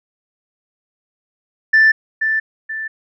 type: tone with echo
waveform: sine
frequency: 1766 Hz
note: A6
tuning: 6 cents sharp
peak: -6 dBFS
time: 1.73-1.92 s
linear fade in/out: 10 ms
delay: 480 ms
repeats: 2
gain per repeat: -8 dB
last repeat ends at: 2.88 s
effects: tanh soft clip ceiling -5 dBFS